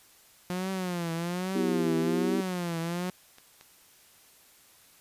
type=tone with vibrato; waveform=sawtooth; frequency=177.5 Hz; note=F3; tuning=28 cents sharp; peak=-26 dBFS; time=0.5-3.1 s; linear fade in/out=0 ms; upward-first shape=triangle; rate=1.2 Hz; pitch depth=140 cents each way
type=chord; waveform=sine; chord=E minor; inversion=second; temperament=just; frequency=247.2 / 329.6 / 395.6 Hz; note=B3 / E4 / G4; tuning=+2 / 0 / +16 cents; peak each=-30 dBFS; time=1.55-2.41 s; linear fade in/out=5 ms
type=clicks; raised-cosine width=0.2 ms; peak=-32 dBFS; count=5; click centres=1.578 / 2.49 / 2.546 / 3.384 / 3.611 s
effects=white hiss -58 dBFS RMS until 5 s + resampled to 32000 Hz